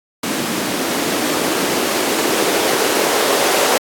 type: noise with band-pass filter sweep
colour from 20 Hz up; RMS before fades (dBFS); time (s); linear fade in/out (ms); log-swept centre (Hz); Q
blue; -18; 0.23-3.78; 5; 240 to 470; 2
effects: AAC 64 kbps